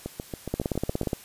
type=two click trains; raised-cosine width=2 ms; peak=-12 / -18 dBFS; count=11 / 8; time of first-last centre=0.54-1.132 / 0.06-1.032 s; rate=16.9 / 7.2 Hz; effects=white hiss -48 dBFS RMS until 1.24 s + resampled to 32000 Hz